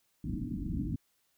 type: low-pass noise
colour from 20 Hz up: white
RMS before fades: -35 dBFS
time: 0.24-0.96 s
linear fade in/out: 5 ms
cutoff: 310 Hz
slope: 96 dB/octave
effects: white hiss -74 dBFS RMS until 1.37 s